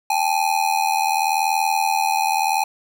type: ring-modulated tone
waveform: square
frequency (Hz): 830.6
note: G#5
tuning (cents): 0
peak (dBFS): -15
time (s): 0.1-2.64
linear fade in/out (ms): 2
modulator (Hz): 40.4
effects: none